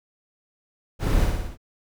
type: noise with echo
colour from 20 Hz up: brown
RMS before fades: -21 dBFS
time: 0.99-1.29 s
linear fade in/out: 50 ms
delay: 57 ms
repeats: 5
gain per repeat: -3 dB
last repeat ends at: 1.575 s
effects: none